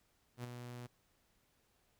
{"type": "tone with ADSR envelope", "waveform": "sawtooth", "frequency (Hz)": 121.9, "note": "B2", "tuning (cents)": -22, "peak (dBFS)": -36, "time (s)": [0.37, 0.87], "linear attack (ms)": 69, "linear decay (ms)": 15, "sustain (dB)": -6, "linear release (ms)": 11, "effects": ["pink hiss -75 dBFS RMS until 1.99 s"]}